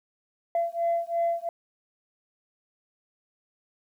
sine beating tone pair, 678 / 680.9 Hz, E5 / F5, +49 / -44 cents, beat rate 2.9 Hz, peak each -26 dBFS, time 0.55-1.49 s, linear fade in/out 2 ms, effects tanh soft clip ceiling -19 dBFS + 10-bit

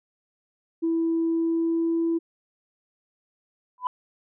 sine tone with pitch glide, 329.6 to 332.3 Hz, E4 to E4, 0 to +14 cents, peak -20 dBFS, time 0.82-2.19 s, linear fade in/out 20 ms, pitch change +14 cents, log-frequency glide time 1.26-2.08 s
sine tone with exponential growth, 999 Hz, B5, 20 cents sharp, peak -17 dBFS, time 3.78-3.87 s, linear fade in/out 1 ms, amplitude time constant 18 ms
effects tanh soft clip ceiling -17 dBFS

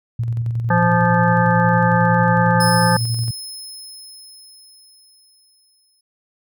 sine tone with tremolo, 116.54 Hz, A#2, in tune, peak -17 dBFS, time 0.19-3.31 s, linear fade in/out 5 ms, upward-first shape square, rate 11 Hz, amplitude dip 35%
harmonic tone, 173.9 Hz, F3, 7 cents flat, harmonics 1 / 3 / 5 / 7 / 9 / 10, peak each -17 / -21 / -18 / -23 / -23 / -26 dBFS, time 0.7-2.97 s, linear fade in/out 5 ms
25% pulse tone with exponential decay, 5180 Hz, E8, 31 cents flat, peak -15 dBFS, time 2.6-6.01 s, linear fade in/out 5 ms, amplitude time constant 740 ms
effects none

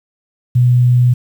sine tone, 123.47 Hz, B2, in tune, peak -7 dBFS, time 0.55-1.14 s, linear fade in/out 10 ms, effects 7-bit

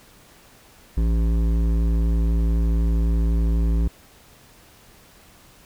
sine tone with hard clipping, 56 Hz, A1, 31 cents sharp, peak -19 dBFS, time 0.97-3.88 s, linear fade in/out 5 ms, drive 12 dB, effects pink hiss -51 dBFS RMS until 5.65 s

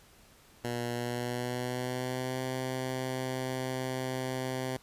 10% pulse tone with pitch glide, 120.1 to 129.47 Hz, B2 to C3, -48 to -18 cents, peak -24 dBFS, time 0.64-4.77 s, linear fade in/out 5 ms, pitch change +130 cents, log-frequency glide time 0.9-2.41 s, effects pink hiss -59 dBFS RMS until 4.82 s + resampled to 32000 Hz

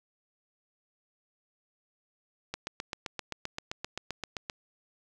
click train, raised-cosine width 0.2 ms, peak -17 dBFS, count 16, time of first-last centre 2.54-4.498 s, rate 7.66 Hz, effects none

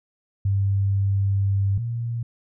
sine tone pair in turn, 98.6 / 117.26 Hz, G2 / A#2, +11 / +11 cents, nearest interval minor third, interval 300 cents, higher second, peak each -18 / -24 dBFS, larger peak first, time 0.45-1.78 / 1.78-2.23 s, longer first, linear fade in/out 5 ms, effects none

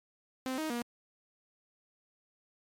sawtooth tone with pitch steps, 259.6 / 313.5 / 238.5 Hz, C4 / D#4 / A#3, -13 / +13 / +40 cents, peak -29 dBFS, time 0.46-0.82 s, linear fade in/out 0 ms, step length 120 ms, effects MP3 64 kbps

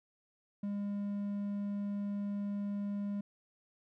triangle tone, 202.7 Hz, G#3, 42 cents flat, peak -32 dBFS, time 0.63-3.21 s, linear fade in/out 5 ms, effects none

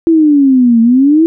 sine exponential two-way sweep, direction down then up, 335.3 to 225.2 to 335.3 Hz, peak -4 dBFS, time 0.07-1.26 s, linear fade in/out 0 ms, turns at 0.81 s, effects none

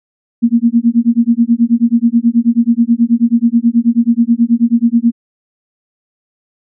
sine tone with tremolo, 234.1 Hz, A#3, 8 cents sharp, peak -4 dBFS, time 0.42-5.12 s, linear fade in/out 20 ms, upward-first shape sine, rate 9.3 Hz, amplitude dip 100%, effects none

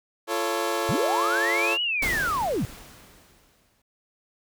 20% pulse chord, F augmented, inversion none, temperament equal with one note detuned, 343.4 / 440 / 554.4 Hz, F4 / A4 / C#5, -29 / 0 / 0 cents, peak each -24 dBFS, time 0.27-1.78 s, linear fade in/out 50 ms
sine linear two-way sweep, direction up then down, 89.3 to 2960 to 89.3 Hz, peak -23 dBFS, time 0.89-2.65 s, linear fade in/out 0 ms, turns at 1.82 s
pink noise with exponential decay, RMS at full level -28 dBFS, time 2.02-3.82 s, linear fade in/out 5 ms, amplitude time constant 390 ms
effects none

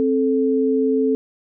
sine tone pair together, 264.1 / 436.9 Hz, C4 / A4, +16 / -12 cents, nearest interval major sixth, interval 872 cents, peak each -18 dBFS, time 0-1.15 s, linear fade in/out 0 ms, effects none

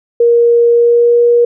sine tone with pitch glide, 471.4 to 476.3 Hz, A#4 to A#4, +19 to +37 cents, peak -5 dBFS, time 0.2-1.45 s, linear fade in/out 5 ms, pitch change +18 cents, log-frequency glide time 0.69-1.21 s, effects none

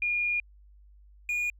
sine / triangle tone pair in turn, 2427 / 2439 Hz, D#7 / D#7, -44 / -35 cents, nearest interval unison, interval 9 cents, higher second, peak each -25 dBFS, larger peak neither, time 0.02-0.4 / 1.29-1.5 s, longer first, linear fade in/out 2 ms, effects added 50 Hz sine -52 dBFS peak until 1.59 s

